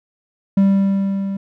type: tone with level ramp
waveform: triangle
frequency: 196 Hz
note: G3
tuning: in tune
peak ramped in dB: -7 to -19 dBFS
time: 0.57-1.37 s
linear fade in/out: 5 ms
effects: none